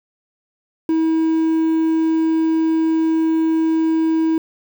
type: tone with quantisation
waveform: triangle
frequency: 321.9 Hz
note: E4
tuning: 41 cents flat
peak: -12 dBFS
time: 0.89-4.38 s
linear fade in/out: 2 ms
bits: 7
effects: none